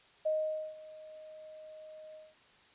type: tone with ADSR envelope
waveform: sine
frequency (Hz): 622.3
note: D#5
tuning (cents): 0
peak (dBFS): -27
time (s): 0.25-2.35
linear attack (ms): 13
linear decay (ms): 480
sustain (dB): -20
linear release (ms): 200
effects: white hiss -62 dBFS RMS until 2.74 s + resampled to 8000 Hz